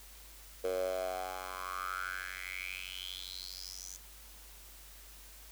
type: tone with high-pass filter sweep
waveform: 10% pulse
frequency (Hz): 92.5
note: F#2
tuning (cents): 0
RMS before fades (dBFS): -40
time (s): 0.64-3.97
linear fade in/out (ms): 5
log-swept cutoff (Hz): 480 to 6500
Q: 7.3
effects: added 50 Hz sine -55 dBFS peak until 5.51 s + white hiss -55 dBFS RMS until 5.51 s